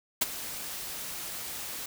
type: noise with ADSR envelope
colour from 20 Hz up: white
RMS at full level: -23 dBFS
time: 0.21-1.86 s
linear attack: 10 ms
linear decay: 24 ms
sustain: -15 dB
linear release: 4 ms
effects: none